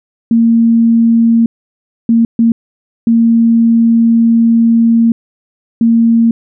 sine tone bursts at uneven times, 230 Hz, A#3, 23 cents flat, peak -5 dBFS, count 5, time 0.31-1.46 / 2.09-2.25 / 2.39-2.52 / 3.07-5.12 / 5.81-6.31 s, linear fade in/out 2 ms, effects none

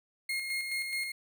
35% pulse tone with tremolo, 2143 Hz, C7, 41 cents sharp, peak -29 dBFS, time 0.29-1.12 s, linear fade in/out 5 ms, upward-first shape square, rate 4.7 Hz, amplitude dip 40%, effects none

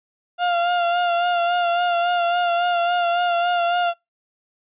35% pulse tone with vibrato, 698.5 Hz, F5, in tune, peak -16 dBFS, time 0.38-3.94 s, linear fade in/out 50 ms, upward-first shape sine, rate 3.6 Hz, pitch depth 31 cents each way, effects noise-tail reverb RT60 0.2 s tail -24 dB re dry + resampled to 8000 Hz

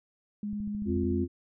sine tone with vibrato, 207.2 Hz, G#3, 4 cents flat, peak -31 dBFS, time 0.43-1.24 s, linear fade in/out 2 ms, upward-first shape sine, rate 17 Hz, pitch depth 10 cents each way
click train, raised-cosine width 5 ms, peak -31 dBFS, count 9, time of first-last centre 0.53-1.114 s, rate 13.7 Hz
harmonic tone, 87.31 Hz, F2, in tune, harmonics 1 / 3 / 4, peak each -31 / -31 / -31 dBFS, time 0.85-1.28 s, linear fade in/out 50 ms
effects none

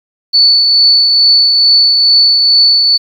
sine tone with tremolo, 4469 Hz, C#8, 13 cents sharp, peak -3 dBFS, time 0.33-2.98 s, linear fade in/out 20 ms, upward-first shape triangle, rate 2.3 Hz, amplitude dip 35%, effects 7-bit

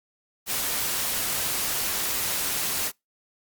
white noise, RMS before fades -27 dBFS, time 0.46-2.92 s, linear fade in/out 50 ms, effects noise-tail reverb RT60 0.2 s tail -26 dB re dry + Opus 48 kbps

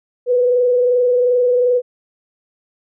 sine tone with frequency modulation, 493.9 Hz, B4, in tune, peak -11 dBFS, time 0.26-1.82 s, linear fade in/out 50 ms, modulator 22.7 Hz, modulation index 0.43, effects none

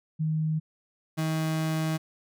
sine / 35% pulse tone pair in turn, 156.8 / 158.62 Hz, D#3 / D#3, +14 / +34 cents, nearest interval unison, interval 20 cents, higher second, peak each -24 dBFS, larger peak neither, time 0.19-0.6 / 1.17-1.98 s, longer second, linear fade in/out 20 ms, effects none

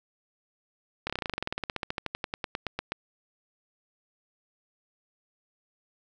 slowing click train, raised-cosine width 0.3 ms, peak -14 dBFS, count 29, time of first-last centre 1.07-2.92 s, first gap 27 ms, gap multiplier 1.06, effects none

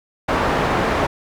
white low-pass noise, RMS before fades -19 dBFS, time 0.28-1.07 s, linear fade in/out 10 ms, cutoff 1100 Hz, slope 12 dB/octave, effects none

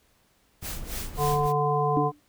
white noise with tremolo, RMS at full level -35 dBFS, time 0.61-1.53 s, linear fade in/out 50 ms, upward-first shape sine, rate 3.4 Hz, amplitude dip 90%
brown noise, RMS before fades -36 dBFS, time 0.62-1.47 s, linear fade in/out 5 ms
harmonic tone, 146.83 Hz, D3, in tune, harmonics 1 / 3 / 5 / 7, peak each -27 / -27 / -27 / -27 dBFS, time 1.17-2.12 s, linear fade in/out 50 ms
sine tone with exponential decay, 294.5 Hz, D4, 5 cents sharp, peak -20 dBFS, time 1.97-2.2 s, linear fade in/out 0 ms, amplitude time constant 48 ms
effects pink hiss -65 dBFS RMS until 2.28 s

